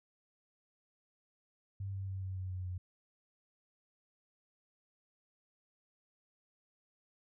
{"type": "tone with pitch steps", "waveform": "sine", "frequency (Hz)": [98, 96.76, 95.54, 94.33, 93.14, 91.97, 90.81], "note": ["G2", "G2", "G2", "F#2", "F#2", "F#2", "F#2"], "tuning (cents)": [0, -22, -44, 34, 12, -10, -32], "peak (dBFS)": -37, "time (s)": [1.8, 2.78], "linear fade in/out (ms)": 5, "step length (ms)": 140, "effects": []}